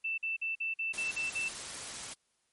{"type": "tone bursts", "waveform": "sine", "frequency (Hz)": 2662, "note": "E7", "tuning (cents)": 16, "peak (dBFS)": -31, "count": 8, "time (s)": [0.04, 1.489], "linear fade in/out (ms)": 10, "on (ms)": 140, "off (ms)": 47}
{"type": "noise", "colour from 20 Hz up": "white", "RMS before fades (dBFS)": -41, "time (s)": [0.93, 2.14], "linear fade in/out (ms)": 10}
{"effects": ["white hiss -75 dBFS RMS until 2.52 s", "MP3 48 kbps"]}